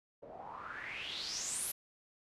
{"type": "noise with low-pass filter sweep", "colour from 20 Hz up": "white", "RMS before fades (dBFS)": -42, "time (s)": [0.22, 1.72], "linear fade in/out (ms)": 10, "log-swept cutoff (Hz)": [520, 12000], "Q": 6.2, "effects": ["resampled to 32000 Hz"]}